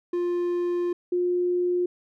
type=tone pair in turn; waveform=triangle / sine; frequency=351.1 / 356 Hz; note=F4 / F4; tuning=+9 / +33 cents; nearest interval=unison; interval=24 cents; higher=second; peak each=-21 dBFS; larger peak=neither; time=0.13-0.93 / 1.12-1.86 s; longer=first; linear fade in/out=5 ms; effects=none